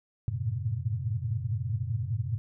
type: tone cluster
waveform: sine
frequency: 91.8 / 107.3 / 112.1 / 122.4 / 136 Hz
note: F#2 / A2 / A2 / B2 / C#3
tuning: -13 / -43 / +33 / -15 / -33 cents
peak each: -35 / -34 / -33 / -35 / -37 dBFS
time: 0.28-2.38 s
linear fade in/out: 0 ms
effects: none